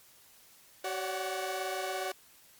sawtooth tone cluster, 379.2 / 553 / 580 / 741 Hz, F#4 / C#5 / D5 / F#5, +43 / -4 / -22 / +2 cents, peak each -34 / -38 / -36 / -33 dBFS, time 0.84-2.12 s, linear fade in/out 5 ms, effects white hiss -59 dBFS RMS until 2.59 s + MP3 96 kbps

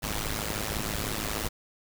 pink noise with amplitude modulation, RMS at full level -28 dBFS, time 0.02-1.49 s, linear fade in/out 20 ms, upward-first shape sine, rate 106 Hz, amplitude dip 85%, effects none

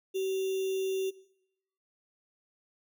sine tone with sample-and-hold, 381.6 Hz, G4, 47 cents flat, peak -28 dBFS, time 0.14-1.11 s, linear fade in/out 20 ms, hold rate 3150 Hz, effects noise-tail reverb RT60 0.8 s tail -20 dB re dry

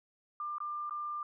sine tone with dropouts, 1194 Hz, D6, 28 cents sharp, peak -35 dBFS, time 0.4-1.23 s, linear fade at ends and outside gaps 2 ms, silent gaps 0.583-0.603 / 0.896-0.908 s, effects none

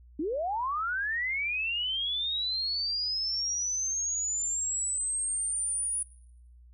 sine linear sweep, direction up, 277.2 to 9790 Hz, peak -28 dBFS, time 0.19-6.03 s, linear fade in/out 5 ms, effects noise-tail reverb RT60 0.8 s tail -24 dB re dry + added 60 Hz sine -51 dBFS peak until 6.73 s

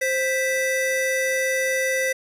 square tone pair together, 523.8 / 1975.5 Hz, C5 / B6, +2 / 0 cents, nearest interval octave + major seventh, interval 2298 cents, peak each -24 dBFS, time 0.01-2.13 s, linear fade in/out 10 ms, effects resampled to 32000 Hz + 9-bit

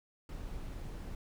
brown noise, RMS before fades -42 dBFS, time 0.29-1.15 s, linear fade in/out 2 ms, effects none

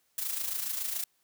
blue noise with amplitude modulation, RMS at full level -31 dBFS, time 0.18-1.04 s, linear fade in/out 2 ms, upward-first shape sine, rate 27.1 Hz, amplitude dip 60%, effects white hiss -72 dBFS RMS until 1.23 s

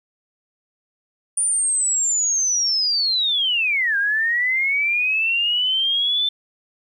sine linear two-way sweep, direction down then up, 9397 to 1584 to 3550 Hz, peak -17 dBFS, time 1.37-6.29 s, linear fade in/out 5 ms, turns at 3.97 s, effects 9-bit

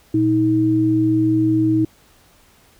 sine tone pair together, 119 / 317.7 Hz, A#2 / D#4, +36 / +36 cents, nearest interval octave + perfect fourth, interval 1700 cents, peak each -21 / -14 dBFS, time 0.14-1.85 s, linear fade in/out 5 ms, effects pink hiss -53 dBFS RMS until 2.79 s

